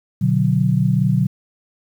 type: chord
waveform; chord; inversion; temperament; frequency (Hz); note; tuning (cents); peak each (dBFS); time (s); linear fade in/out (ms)
sine; B minor; none; just; 123.47 / 148.16 / 185.21; B2 / D3 / F#3; 0 / +16 / +2; -18; 0.21-1.27; 10
effects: 8-bit